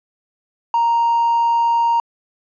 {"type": "tone", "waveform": "triangle", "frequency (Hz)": 932.3, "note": "A#5", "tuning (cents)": 0, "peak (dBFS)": -10, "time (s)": [0.74, 2], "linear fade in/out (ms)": 2, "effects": ["tanh soft clip ceiling -9 dBFS", "resampled to 16000 Hz"]}